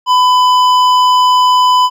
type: tone with hard clipping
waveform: triangle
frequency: 1002 Hz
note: B5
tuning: 25 cents sharp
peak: -8 dBFS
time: 0.06-1.9 s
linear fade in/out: 50 ms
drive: 14 dB
effects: none